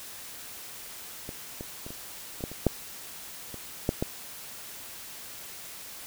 clicks, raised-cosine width 2 ms, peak -24 / -23 / -26 / -27 / -28 / -17 / -27 / -7 / -26 / -10 / -13 dBFS, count 11, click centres 1.291 / 1.609 / 1.865 / 1.905 / 2.407 / 2.439 / 2.516 / 2.667 / 3.543 / 3.891 / 4.025 s, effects white hiss -43 dBFS RMS until 6.06 s

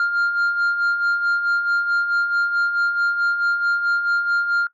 sine beating tone pair, 1396.9 / 1401.5 Hz, F6 / F6, 0 / +6 cents, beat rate 4.6 Hz, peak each -23 / -16 dBFS, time 0-4.67 s, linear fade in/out 2 ms, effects noise-tail reverb RT60 0.1 s tail -19 dB re dry + tanh soft clip ceiling -15 dBFS

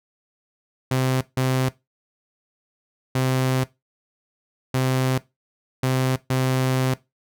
sawtooth tone bursts at uneven times, 130 Hz, C3, 11 cents flat, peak -15 dBFS, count 6, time 0.91-1.21 / 1.37-1.69 / 3.15-3.64 / 4.74-5.18 / 5.83-6.16 / 6.3-6.94 s, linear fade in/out 5 ms, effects noise-tail reverb RT60 0.2 s tail -18 dB re dry

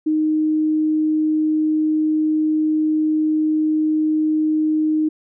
sine tone, 309.9 Hz, D#4, 7 cents flat, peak -15 dBFS, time 0.06-5.09 s, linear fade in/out 10 ms, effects none

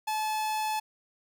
45% pulse tone, 863 Hz, A5, 34 cents flat, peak -28 dBFS, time 0.07-0.8 s, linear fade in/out 10 ms, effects none

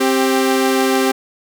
sawtooth tone pair together, 264.4 / 393.2 Hz, C4 / G4, +18 / +5 cents, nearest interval perfect fifth, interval 687 cents, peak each -12 dBFS, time 0-1.12 s, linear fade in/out 10 ms, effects none

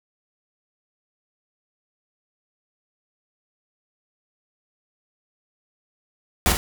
pink noise with echo, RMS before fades -18 dBFS, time 6.46-6.52 s, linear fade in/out 0 ms, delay 50 ms, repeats 1, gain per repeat -5 dB, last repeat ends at 6.57 s, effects none

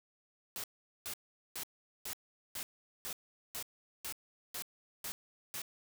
white noise bursts, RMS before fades -41 dBFS, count 11, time 0.56-5.618 s, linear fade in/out 0 ms, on 78 ms, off 420 ms, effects none

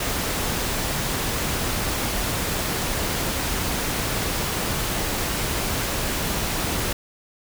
pink noise, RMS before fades -25 dBFS, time 0-6.93 s, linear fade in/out 5 ms, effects none

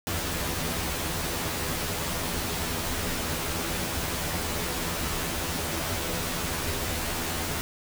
pink noise with comb filter, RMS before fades -30 dBFS, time 0.07-7.61 s, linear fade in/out 0 ms, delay 12 ms, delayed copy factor +0.85, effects none

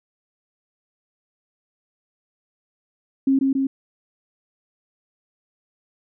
sine tone with echo, 270 Hz, C#4, 45 cents flat, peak -14 dBFS, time 3.27-3.39 s, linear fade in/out 5 ms, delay 140 ms, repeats 2, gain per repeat -2 dB, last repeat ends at 3.67 s, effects none

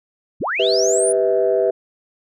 sine linear sweep, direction up, 35 to 9956 Hz, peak -19 dBFS, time 0.4-1.13 s, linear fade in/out 20 ms
sine chord, E minor, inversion first, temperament equal with one note detuned, 392 / 493.9 / 647.2 Hz, G4 / B4 / E5, 0 / 0 / -32 cents, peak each -18 dBFS, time 0.59-1.71 s, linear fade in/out 10 ms
effects tanh soft clip ceiling -6 dBFS

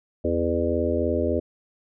harmonic tone with a mistuned harmonic, 83.4 Hz, E2, 21 cents sharp, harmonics 1 / 3 / 4 / 5 / 6 / 7, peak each -28 / -28 / -28 / -28 / -28 / -28 dBFS, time 0.24-1.4 s, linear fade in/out 10 ms, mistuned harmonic 7, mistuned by +39 cents, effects none

